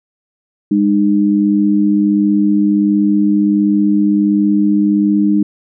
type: tone pair together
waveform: sine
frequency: 203.5 / 304.9 Hz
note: G#3 / D#4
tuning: -35 / -35 cents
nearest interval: perfect fifth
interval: 700 cents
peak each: -12 dBFS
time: 0.71-5.43 s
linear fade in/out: 5 ms
effects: none